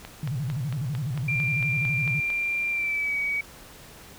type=click train; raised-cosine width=0.3 ms; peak=-21 dBFS; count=11; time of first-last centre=0.05-2.302 s; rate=4.44 Hz
type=tone with vibrato; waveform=sine; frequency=135.9 Hz; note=C#3; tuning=34 cents flat; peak=-26 dBFS; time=0.23-2.2 s; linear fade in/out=2 ms; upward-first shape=square; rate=12 Hz; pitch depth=200 cents each way
type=tone with pitch glide; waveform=sine; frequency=2377 to 2264 Hz; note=D7 to C#7; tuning=+20 to +36 cents; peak=-24 dBFS; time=1.28-3.41 s; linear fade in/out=5 ms; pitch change=-84 cents; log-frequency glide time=2.69-3.17 s
effects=pink hiss -47 dBFS RMS until 4.18 s